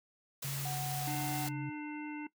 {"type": "noise", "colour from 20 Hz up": "white", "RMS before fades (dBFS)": -41, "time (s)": [0.42, 1.49], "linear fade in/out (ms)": 5}
{"type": "tone", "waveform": "sine", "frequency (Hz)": 137.9, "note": "C#3", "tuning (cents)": -9, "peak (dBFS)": -37, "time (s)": [0.44, 1.7], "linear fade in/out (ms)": 10}
{"type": "tone with pitch glide", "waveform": "sine", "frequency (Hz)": [740, 746.9], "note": ["F#5", "F#5"], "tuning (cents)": [0, 16], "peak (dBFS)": -39, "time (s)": [0.65, 1.47], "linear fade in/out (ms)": 5, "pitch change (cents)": 16, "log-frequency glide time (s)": [1.22, 1.33]}
{"type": "harmonic tone", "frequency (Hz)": 299.5, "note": "D4", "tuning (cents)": 34, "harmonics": [1, 3, 5, 7, 9], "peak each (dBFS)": [-39, -47, -52, -50, -53], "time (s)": [1.07, 2.27], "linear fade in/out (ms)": 5}
{"effects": ["noise-tail reverb RT60 0.1 s tail -18 dB re dry"]}